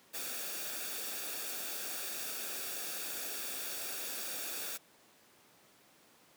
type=noise with comb filter; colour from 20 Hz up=white; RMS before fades=-40 dBFS; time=0.13-4.78 s; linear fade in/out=20 ms; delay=0.98 ms; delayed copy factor=-0.55; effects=pink hiss -63 dBFS RMS until 6.36 s + high-pass 200 Hz 12 dB/octave